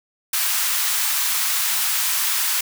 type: high-pass noise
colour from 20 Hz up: white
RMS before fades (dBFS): -21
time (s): 0.33-2.61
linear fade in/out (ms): 5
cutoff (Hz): 910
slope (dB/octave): 24
effects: none